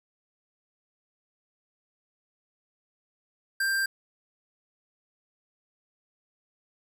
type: tone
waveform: square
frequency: 1582 Hz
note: G6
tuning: 15 cents sharp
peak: -25 dBFS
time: 3.6-3.86 s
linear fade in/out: 5 ms
effects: none